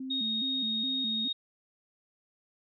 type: tone with vibrato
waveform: sine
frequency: 240.5 Hz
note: B3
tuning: 46 cents flat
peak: -35 dBFS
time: 0-1.28 s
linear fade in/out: 5 ms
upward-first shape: square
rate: 2.4 Hz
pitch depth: 150 cents each way
type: tone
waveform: sine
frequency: 3730 Hz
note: A#7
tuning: in tune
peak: -29 dBFS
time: 0.1-1.33 s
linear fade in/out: 10 ms
effects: none